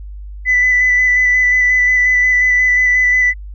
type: tone with vibrato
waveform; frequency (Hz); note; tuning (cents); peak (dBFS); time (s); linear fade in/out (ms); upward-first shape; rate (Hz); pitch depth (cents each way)
sine; 1994; B6; +16; -8; 0.45-3.34; 50; square; 5.6; 12
effects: tanh soft clip ceiling -5 dBFS + added 50 Hz sine -27 dBFS peak until 3.54 s